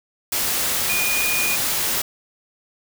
sine tone in noise, 2447 Hz, D#7, 29 cents flat, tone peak -22 dBFS, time 0.89-1.56 s, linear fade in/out 5 ms, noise white, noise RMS -22 dBFS, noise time 0.32-2.02 s, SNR -3 dB, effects none

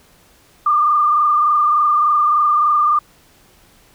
sine tone with frequency modulation, 1198 Hz, D6, 34 cents sharp, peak -11 dBFS, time 0.66-2.99 s, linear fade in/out 5 ms, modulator 23.4 Hz, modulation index 1.2, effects pink hiss -51 dBFS RMS until 3.94 s

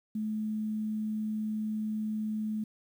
sine tone with quantisation, 215.3 Hz, A3, 37 cents flat, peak -30 dBFS, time 0.15-2.64 s, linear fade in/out 5 ms, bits 10, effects none

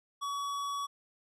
triangle tone with hard clipping, 1131 Hz, C#6, 34 cents sharp, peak -35 dBFS, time 0.21-0.87 s, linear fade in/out 20 ms, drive 18 dB, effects none

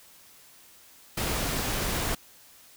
pink noise, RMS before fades -29 dBFS, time 1.17-2.15 s, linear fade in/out 5 ms, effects white hiss -54 dBFS RMS until 2.76 s

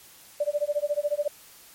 sine tone with tremolo, 587.3 Hz, D5, in tune, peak -20 dBFS, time 0.4-1.28 s, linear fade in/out 5 ms, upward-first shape sine, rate 14 Hz, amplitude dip 100%, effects white hiss -51 dBFS RMS until 1.74 s + MP3 64 kbps

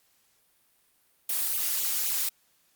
blue noise with flanger, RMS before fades -28 dBFS, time 1.29-2.29 s, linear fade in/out 5 ms, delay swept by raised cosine 0.28 to 3.48 ms, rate 3.8 Hz, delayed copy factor +1, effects white hiss -67 dBFS RMS until 2.75 s + Opus 48 kbps

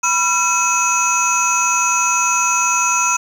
sine tone cluster, 981 / 1359 / 2554 / 6030 / 6690 Hz, B5 / F6 / D#7 / F#8 / G#8, -12 / -48 / +45 / +32 / +12 cents, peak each -19 dBFS, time 0.03-3.17 s, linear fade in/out 10 ms, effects tanh soft clip ceiling -7 dBFS + 7-bit

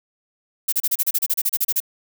violet noise bursts, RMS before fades -19 dBFS, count 15, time 0.68-1.803 s, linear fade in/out 10 ms, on 45 ms, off 32 ms, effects none

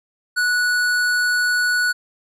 sine tone with hard clipping, 1472 Hz, F#6, 9 cents flat, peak -18 dBFS, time 0.36-1.93 s, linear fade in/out 20 ms, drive 13 dB, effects none

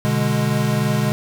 square chord, G# diminished, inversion first, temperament equal, 123.47 / 146.83 / 207.7 Hz, B2 / D3 / G#3, 0 / 0 / 0 cents, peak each -22 dBFS, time 0.05-1.12 s, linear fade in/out 0 ms, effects none

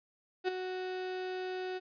35% pulse tone with ADSR envelope, 370 Hz, F#4, in tune, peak -25 dBFS, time 0.44-1.8 s, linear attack 41 ms, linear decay 11 ms, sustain -9 dB, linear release 31 ms, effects resampled to 11025 Hz

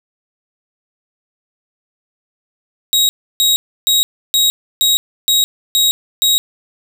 sawtooth tone bursts, 3804 Hz, A#7, 34 cents sharp, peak -7 dBFS, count 8, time 2.93-6.38 s, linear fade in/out 0 ms, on 160 ms, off 310 ms, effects none

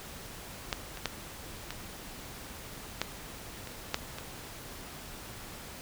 clicks, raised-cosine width 0.2 ms, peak -12 / -24 / -12 / -19 / -11 / -25 / -10 / -22 dBFS, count 8, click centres 0.728 / 0.973 / 1.057 / 1.706 / 3.016 / 3.673 / 3.944 / 4.185 s, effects pink hiss -45 dBFS RMS until 5.81 s

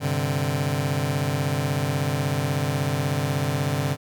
sawtooth chord, G suspended fourth, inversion none, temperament just, 98 / 130.67 / 147 Hz, G2 / C3 / D3, 0 / -2 / +2 cents, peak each -26 / -22 / -21 dBFS, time 0-3.97 s, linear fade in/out 50 ms, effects none

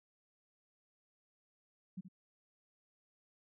sine tone with echo, 185.7 Hz, F#3, 7 cents sharp, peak -40 dBFS, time 1.97-2.01 s, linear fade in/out 10 ms, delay 75 ms, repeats 1, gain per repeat -9 dB, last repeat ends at 2.085 s, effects none

